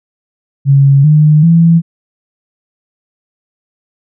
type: tone with pitch steps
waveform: sine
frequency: 138.59 / 152.01 / 166.73 Hz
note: C#3 / D#3 / E3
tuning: 0 / -40 / +20 cents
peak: -3 dBFS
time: 0.65-1.82 s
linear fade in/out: 50 ms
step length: 390 ms
effects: none